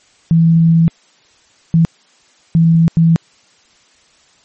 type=tone bursts at uneven times; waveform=sine; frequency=164.81 Hz; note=E3; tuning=in tune; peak=-6 dBFS; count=4; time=0.31-0.88 / 1.74-1.85 / 2.55-2.88 / 2.97-3.16 s; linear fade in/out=0 ms; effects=white hiss -51 dBFS RMS until 4.44 s + MP3 32 kbps